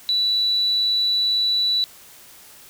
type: tone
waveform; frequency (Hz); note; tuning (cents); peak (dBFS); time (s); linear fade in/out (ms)
sine; 3951; B7; 0; -17; 0.09-1.84; 0
effects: white hiss -46 dBFS RMS until 2.69 s